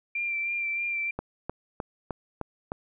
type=tone with vibrato; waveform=sine; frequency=2366 Hz; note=D7; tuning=12 cents sharp; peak=-27 dBFS; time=0.15-1.11 s; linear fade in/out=5 ms; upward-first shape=sine; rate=3.2 Hz; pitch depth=23 cents each way
type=click train; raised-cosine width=1 ms; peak=-17 dBFS; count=6; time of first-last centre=1.19-2.719 s; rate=3.27 Hz
effects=none